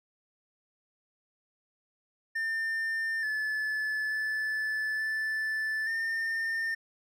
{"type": "tone with pitch steps", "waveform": "triangle", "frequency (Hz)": [1800, 1731, 1741, 1754, 1811], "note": ["A6", "A6", "A6", "A6", "A6"], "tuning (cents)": [39, -29, -19, -6, 49], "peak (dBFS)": -27, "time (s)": [2.35, 6.75], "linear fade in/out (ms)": 10, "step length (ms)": 880, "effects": []}